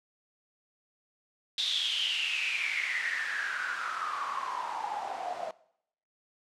white noise with band-pass filter sweep, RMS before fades -33 dBFS, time 1.58-5.51 s, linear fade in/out 2 ms, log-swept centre 3700 to 650 Hz, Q 9.9, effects noise-tail reverb RT60 0.7 s tail -20 dB re dry + low-pass 8000 Hz 12 dB/octave

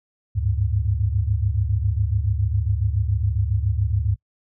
sine tone cluster, 72.7 / 98.6 / 105.8 Hz, D2 / G2 / G#2, -17 / +11 / +33 cents, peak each -23 dBFS, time 0.35-4.16 s, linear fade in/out 20 ms, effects noise-tail reverb RT60 0.1 s tail -26 dB re dry

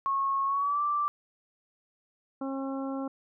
sine tone with pitch glide, 1094 to 1172.5 Hz, C#6 to D6, -23 to -3 cents, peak -25 dBFS, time 0.06-1.08 s, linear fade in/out 0 ms, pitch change +120 cents, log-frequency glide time 0.46-0.81 s
harmonic tone, 270 Hz, C#4, 45 cents flat, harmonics 1 / 2 / 3 / 4 / 5, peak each -32 / -38 / -42 / -44 / -46 dBFS, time 2.41-3.08 s, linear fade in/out 5 ms
effects none

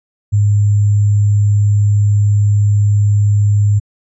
sine tone with sample-and-hold, 103.1 Hz, G#2, 12 cents flat, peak -8 dBFS, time 0.32-3.8 s, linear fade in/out 20 ms, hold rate 7350 Hz, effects resampled to 22050 Hz

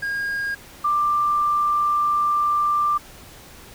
triangle / sine tone pair in turn, 1626 / 1183.9 Hz, G#6 / D6, -37 / +14 cents, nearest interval perfect fourth, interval 549 cents, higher first, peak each -21 / -17 dBFS, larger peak second, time 0.02-0.55 / 0.84-2.98 s, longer second, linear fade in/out 10 ms, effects pink hiss -44 dBFS RMS until 3.74 s

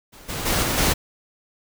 pink noise with level steps, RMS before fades -45 / -29 / -21 / -23 / -19 dBFS, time 0.12-0.94 s, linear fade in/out 20 ms, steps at 0.28 / 0.45 / 0.62 / 0.77 s, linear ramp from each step 20 ms, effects none

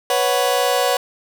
sawtooth chord, B suspended second, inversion none, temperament just, 493.9 / 555.6 / 740.8 Hz, B4 / C#5 / F#5, 0 / +4 / +2 cents, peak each -16 dBFS, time 0.1-0.97 s, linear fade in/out 2 ms, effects none

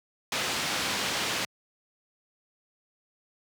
white low-pass noise, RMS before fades -30 dBFS, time 0.32-1.45 s, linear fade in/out 2 ms, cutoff 4500 Hz, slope 12 dB/octave, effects high-pass 100 Hz 12 dB/octave

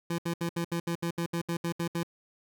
25% pulse tone bursts, 169.6 Hz, E3, 50 cents sharp, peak -25 dBFS, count 13, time 0.1-2.032 s, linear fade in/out 5 ms, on 84 ms, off 70 ms, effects none

